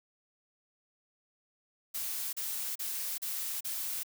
blue noise bursts, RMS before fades -36 dBFS, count 5, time 1.94-4.034 s, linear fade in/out 10 ms, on 390 ms, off 36 ms, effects none

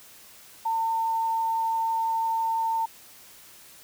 sine tone, 903 Hz, A5, 45 cents sharp, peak -23 dBFS, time 0.65-2.86 s, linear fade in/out 10 ms, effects white hiss -50 dBFS RMS until 3.83 s

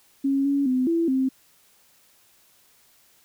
sine tone with pitch steps, 274.1 / 280.5 / 255.7 / 334 / 263.1 Hz, C#4 / C#4 / C4 / E4 / C4, -19 / +21 / -40 / +23 / +10 cents, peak -19 dBFS, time 0.24-1.29 s, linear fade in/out 10 ms, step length 210 ms, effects white hiss -59 dBFS RMS until 3.24 s

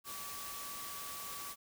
sine tone in noise, 1146 Hz, D6, 43 cents flat, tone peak -48 dBFS, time 0.04-1.56 s, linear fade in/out 50 ms, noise white, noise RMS -45 dBFS, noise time 0.04-1.56 s, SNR -6 dB, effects none

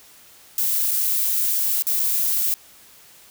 violet noise with dropouts, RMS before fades -21 dBFS, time 0.58-2.54 s, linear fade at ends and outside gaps 1 ms, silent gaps 0.91-0.914 / 1.823-1.868 / 1.996-1.999 s, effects white hiss -49 dBFS RMS until 3.3 s

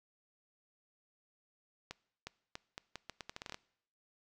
accelerating click train, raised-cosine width 0.2 ms, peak -25 dBFS, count 14, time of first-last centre 1.91-3.544 s, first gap 360 ms, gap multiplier 0.79, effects noise-tail reverb RT60 0.7 s tail -22 dB re dry

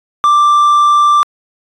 triangle tone, 1178 Hz, D6, 5 cents sharp, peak -4 dBFS, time 0.24-1.23 s, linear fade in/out 0 ms, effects resampled to 24000 Hz

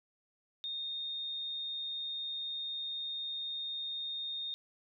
sine tone, 3678 Hz, A#7, 24 cents flat, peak -36 dBFS, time 0.64-4.54 s, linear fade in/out 0 ms, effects none

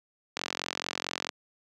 click train, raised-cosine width 0.2 ms, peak -12 dBFS, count 42, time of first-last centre 0.37-1.291 s, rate 44.5 Hz, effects high-pass 200 Hz 12 dB/octave

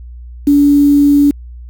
sine tone with quantisation, 287.2 Hz, D4, 39 cents flat, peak -5 dBFS, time 0.47-1.31 s, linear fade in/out 5 ms, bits 5, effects added 60 Hz sine -28 dBFS peak until 1.69 s

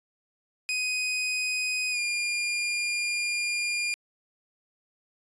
sawtooth tone with pitch glide, 2500 to 2411 Hz, D#7 to D7, +8 to +45 cents, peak -23 dBFS, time 0.69-3.94 s, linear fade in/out 0 ms, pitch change -63 cents, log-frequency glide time 1.91-1.99 s, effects resampled to 22050 Hz

